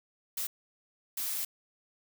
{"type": "noise bursts at uneven times", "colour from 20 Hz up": "blue", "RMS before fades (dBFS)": -34, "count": 2, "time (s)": [[0.37, 0.47], [1.17, 1.45]], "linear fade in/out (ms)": 5, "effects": []}